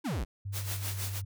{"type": "exponential sweep", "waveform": "square", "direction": "down", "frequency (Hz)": [346.3, 41.2], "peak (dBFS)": -31, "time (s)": [0.04, 0.25], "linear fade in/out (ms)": 20}
{"type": "tone with pitch glide", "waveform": "sine", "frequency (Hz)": [99.1, 98.13], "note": ["G2", "G2"], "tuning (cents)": [19, 2], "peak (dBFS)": -34, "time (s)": [0.45, 1.25], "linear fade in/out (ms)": 10, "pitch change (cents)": -17, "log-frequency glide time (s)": [0.56, 1.03]}
{"type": "noise with tremolo", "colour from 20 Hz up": "white", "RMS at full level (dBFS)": -36, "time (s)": [0.52, 1.22], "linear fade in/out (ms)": 50, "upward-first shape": "sine", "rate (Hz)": 6.3, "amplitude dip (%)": 70}
{"effects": []}